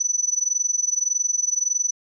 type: tone with amplitude modulation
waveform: sine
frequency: 5970 Hz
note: F#8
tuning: 15 cents sharp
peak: -16 dBFS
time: 0-1.91 s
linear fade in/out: 10 ms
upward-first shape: sine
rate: 21.7 Hz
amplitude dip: 90%
effects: none